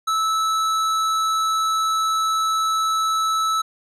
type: tone with hard clipping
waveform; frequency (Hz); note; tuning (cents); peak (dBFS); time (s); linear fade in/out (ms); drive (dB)
sine; 1308; E6; -14; -20; 0.07-3.62; 10; 13
effects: none